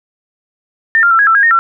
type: tone with pitch steps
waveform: sine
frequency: 1804 / 1394 / 1341 / 1656 / 1333 / 1632 / 1844 / 1353 Hz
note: A6 / F6 / E6 / G#6 / E6 / G#6 / A#6 / E6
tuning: +43 / -4 / +29 / -5 / +19 / -31 / -19 / +45 cents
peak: -6 dBFS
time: 0.95-1.59 s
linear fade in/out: 0 ms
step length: 80 ms
effects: none